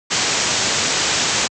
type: low-pass noise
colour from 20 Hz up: white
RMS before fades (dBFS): -19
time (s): 0.1-1.48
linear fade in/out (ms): 20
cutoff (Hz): 7700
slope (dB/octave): 96
effects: high-pass 80 Hz 12 dB/octave